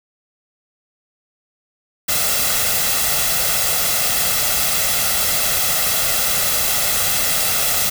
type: noise with comb filter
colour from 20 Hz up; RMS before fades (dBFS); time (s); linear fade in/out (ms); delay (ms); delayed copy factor
white; -18; 2.08-7.9; 10; 1.5; +0.6
effects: none